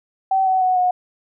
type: tone with pitch steps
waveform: sine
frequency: 767 / 753.4 / 740 / 726.9 Hz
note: G5 / F#5 / F#5 / F#5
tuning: -38 / +31 / 0 / -31 cents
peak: -14 dBFS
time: 0.31-0.91 s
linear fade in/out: 5 ms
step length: 150 ms
effects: none